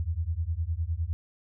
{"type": "beating tone pair", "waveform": "sine", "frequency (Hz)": [77.78, 87.58], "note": ["D#2", "F2"], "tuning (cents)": [0, 5], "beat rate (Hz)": 9.8, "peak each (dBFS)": -30, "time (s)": [0, 1.13], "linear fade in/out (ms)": 0, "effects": []}